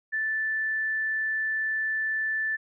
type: tone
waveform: sine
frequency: 1758 Hz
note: A6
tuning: 2 cents flat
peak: -25 dBFS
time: 0.12-2.57 s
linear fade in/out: 20 ms
effects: none